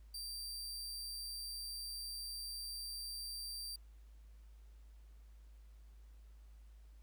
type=tone; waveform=sawtooth; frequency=4692 Hz; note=D8; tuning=2 cents flat; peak=-40 dBFS; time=0.14-3.76 s; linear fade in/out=5 ms; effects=added 53 Hz sine -55 dBFS peak until 7.02 s + pink hiss -75 dBFS RMS until 7.02 s